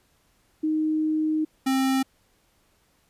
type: tone pair in turn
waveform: sine / square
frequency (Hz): 311.1 / 265.2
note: D#4 / C4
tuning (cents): 0 / +23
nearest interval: minor third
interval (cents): 277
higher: first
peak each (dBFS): -21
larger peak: neither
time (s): 0.63-1.45 / 1.66-2.03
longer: first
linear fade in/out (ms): 10
effects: pink hiss -65 dBFS RMS until 3.09 s + resampled to 32000 Hz